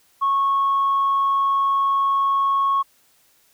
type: tone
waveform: sine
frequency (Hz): 1100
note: C#6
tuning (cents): -14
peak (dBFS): -15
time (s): 0.21-2.83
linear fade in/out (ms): 20
effects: tanh soft clip ceiling -13 dBFS + white hiss -59 dBFS RMS until 3.53 s